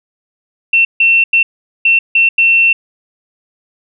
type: tone bursts at uneven times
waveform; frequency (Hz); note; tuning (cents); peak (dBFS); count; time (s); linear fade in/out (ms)
sine; 2700; E7; +41; -6; 6; 0.73-0.85 / 1-1.24 / 1.33-1.43 / 1.85-1.99 / 2.15-2.29 / 2.38-2.73; 5
effects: none